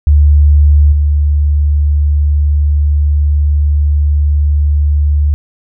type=tone with level steps; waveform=sine; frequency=73.42 Hz; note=D2; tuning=in tune; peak=-3 / -7 dBFS; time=0.07-5.34 s; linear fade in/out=0 ms; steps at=0.92 s; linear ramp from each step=5 ms; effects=none